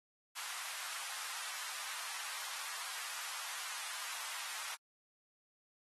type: high-pass noise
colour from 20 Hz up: pink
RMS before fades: -44 dBFS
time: 0.35-4.76 s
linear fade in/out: 20 ms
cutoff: 940 Hz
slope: 24 dB/octave
effects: AAC 32 kbps